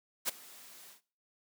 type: noise with ADSR envelope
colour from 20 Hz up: white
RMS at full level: -30 dBFS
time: 0.25-1.01 s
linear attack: 36 ms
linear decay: 14 ms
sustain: -23 dB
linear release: 120 ms
effects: noise-tail reverb RT60 0.4 s tail -19 dB re dry + high-pass 200 Hz 12 dB/octave